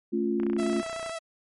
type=chord; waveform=sine; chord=A augmented; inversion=none; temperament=equal; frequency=220 / 277.2 / 349.2 Hz; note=A3 / C#4 / E#4; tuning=0 / 0 / 0 cents; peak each=-28 / -31 / -27 dBFS; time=0.12-0.82 s; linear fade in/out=20 ms
type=click train; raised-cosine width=0.5 ms; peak=-25 dBFS; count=22; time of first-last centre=0.4-1.095 s; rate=30.2 Hz
type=tone with vibrato; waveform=sawtooth; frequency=659.3 Hz; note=E5; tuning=in tune; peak=-29 dBFS; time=0.58-1.19 s; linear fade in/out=10 ms; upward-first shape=square; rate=13 Hz; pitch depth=17 cents each way
effects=MP3 48 kbps